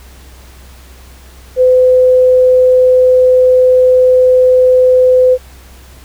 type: tone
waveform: sine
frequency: 508 Hz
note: B4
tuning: 49 cents sharp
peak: -4 dBFS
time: 1.56-5.38 s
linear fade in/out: 50 ms
effects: added 64 Hz sine -35 dBFS peak until 6.04 s + pink hiss -41 dBFS RMS until 6.04 s